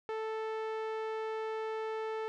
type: tone with low-pass filter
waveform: sawtooth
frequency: 440 Hz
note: A4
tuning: in tune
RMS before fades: -37 dBFS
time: 0.09-2.28 s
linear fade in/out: 0 ms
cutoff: 2200 Hz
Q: 0.59
effects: none